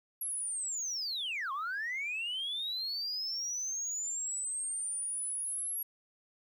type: linear two-way sweep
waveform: sine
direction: down then up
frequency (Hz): 11400 to 1046.5 to 11400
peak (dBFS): -32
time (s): 0.21-5.83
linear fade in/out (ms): 5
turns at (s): 1.52
effects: tanh soft clip ceiling -31 dBFS + 11-bit